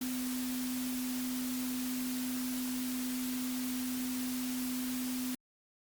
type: tone in noise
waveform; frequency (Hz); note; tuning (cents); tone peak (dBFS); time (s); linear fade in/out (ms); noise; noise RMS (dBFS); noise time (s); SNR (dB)
sine; 253.3; B3; +44; -34; 0.01-5.35; 5; white; -42; 0.01-5.35; +5
effects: Opus 48 kbps